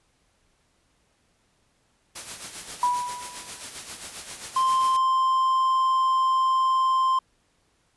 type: noise with tremolo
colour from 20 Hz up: white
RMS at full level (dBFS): -35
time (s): 2.15-4.97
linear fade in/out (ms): 10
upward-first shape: sine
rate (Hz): 7.5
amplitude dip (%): 55
type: tone with exponential decay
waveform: sine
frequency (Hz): 982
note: B5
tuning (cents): -10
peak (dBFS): -17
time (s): 2.83-3.62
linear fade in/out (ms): 2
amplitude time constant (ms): 170
type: tone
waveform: triangle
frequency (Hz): 1046.5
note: C6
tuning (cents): 0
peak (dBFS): -17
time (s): 4.56-7.19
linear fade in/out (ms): 5
effects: pink hiss -67 dBFS RMS until 7.96 s + resampled to 24000 Hz